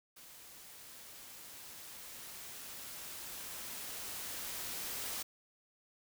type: noise with level ramp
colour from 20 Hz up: white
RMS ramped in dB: -55 to -40 dBFS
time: 0.16-5.23 s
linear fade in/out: 10 ms
effects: none